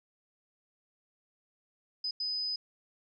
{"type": "tone bursts at uneven times", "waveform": "sine", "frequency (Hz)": 5010, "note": "D#8", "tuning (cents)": 11, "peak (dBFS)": -31, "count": 2, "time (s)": [[2.04, 2.11], [2.2, 2.56]], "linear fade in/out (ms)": 5, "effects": []}